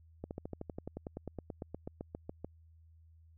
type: slowing click train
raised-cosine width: 2 ms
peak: -27 dBFS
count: 22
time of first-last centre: 0.24-2.446 s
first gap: 69 ms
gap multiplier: 1.04
effects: added 81 Hz sine -58 dBFS peak until 3.37 s